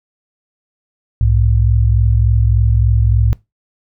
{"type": "tone pair together", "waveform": "sine", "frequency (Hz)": [63.7, 107.13], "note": ["C2", "A2"], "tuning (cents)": [-46, -46], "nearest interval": "major sixth", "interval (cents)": 900, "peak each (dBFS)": -12, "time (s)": [1.21, 3.33], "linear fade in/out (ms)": 0, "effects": ["noise-tail reverb RT60 0.2 s tail -21 dB re dry"]}